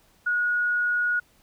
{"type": "tone", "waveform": "sine", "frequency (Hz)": 1451, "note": "F#6", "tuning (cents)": -34, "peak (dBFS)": -21, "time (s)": [0.26, 1.2], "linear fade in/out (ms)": 10, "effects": ["pink hiss -61 dBFS RMS until 1.42 s"]}